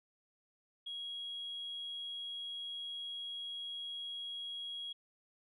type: tone with amplitude modulation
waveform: sine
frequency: 3300 Hz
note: G#7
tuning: 12 cents flat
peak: -38 dBFS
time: 0.86-4.93 s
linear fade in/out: 10 ms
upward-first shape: sine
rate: 159 Hz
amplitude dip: 25%
effects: tanh soft clip ceiling -36 dBFS